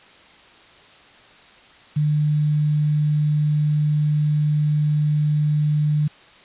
sine tone with quantisation, 150 Hz, D3, 37 cents sharp, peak -16 dBFS, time 1.96-6.08 s, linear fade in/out 10 ms, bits 7, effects white hiss -48 dBFS RMS until 6.44 s + resampled to 8000 Hz

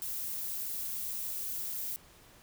violet noise, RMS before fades -37 dBFS, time 0.02-1.96 s, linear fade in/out 0 ms, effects pink hiss -58 dBFS RMS until 2.42 s

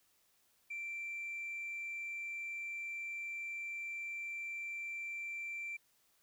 sine tone, 2349 Hz, D7, in tune, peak -38 dBFS, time 0.7-5.77 s, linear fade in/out 10 ms, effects tanh soft clip ceiling -37 dBFS + white hiss -73 dBFS RMS until 6.22 s

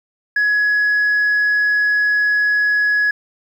sine tone, 1681 Hz, G#6, 20 cents sharp, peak -11 dBFS, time 0.36-3.11 s, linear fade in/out 5 ms, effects tanh soft clip ceiling -11 dBFS + 8-bit

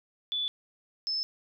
sine tone pair in turn, 3466 / 5246 Hz, A7 / E8, -27 / -9 cents, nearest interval perfect fifth, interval 718 cents, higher second, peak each -28 dBFS, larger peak neither, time 0.32-0.48 / 1.07-1.23 s, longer neither, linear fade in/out 0 ms, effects none

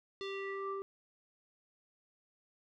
square tone with low-pass filter sweep, 392 Hz, G4, in tune, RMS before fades -40 dBFS, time 0.21-0.82 s, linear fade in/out 0 ms, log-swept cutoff 4100 to 870 Hz, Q 3.5, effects none

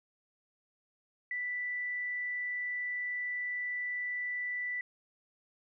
sine tone, 1975.5 Hz, B6, in tune, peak -33 dBFS, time 1.31-4.81 s, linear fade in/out 2 ms, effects none

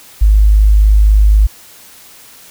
sine tone, 51.91 Hz, G#1, in tune, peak -4 dBFS, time 0.21-1.47 s, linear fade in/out 10 ms, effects white hiss -39 dBFS RMS until 2.5 s

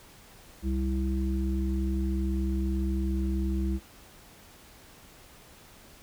harmonic tone, 65.8 Hz, C2, 10 cents sharp, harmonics 1 / 3 / 5, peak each -27 / -32 / -34 dBFS, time 0.62-3.8 s, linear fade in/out 50 ms, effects pink hiss -53 dBFS RMS until 6.02 s

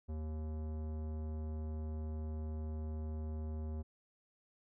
sine tone with tanh clipping, 77.78 Hz, D#2, in tune, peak -40 dBFS, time 0.08-3.83 s, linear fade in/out 20 ms, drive 17 dB, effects none

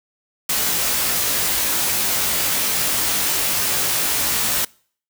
white noise with comb filter, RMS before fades -20 dBFS, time 0.49-4.65 s, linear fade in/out 5 ms, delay 18 ms, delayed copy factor +0.75, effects noise-tail reverb RT60 0.5 s tail -25 dB re dry

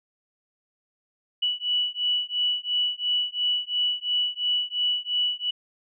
sine beating tone pair, 2950 / 2952.9 Hz, F#7 / F#7, -6 / -4 cents, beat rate 2.9 Hz, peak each -26 dBFS, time 1.42-5.51 s, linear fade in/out 10 ms, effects none

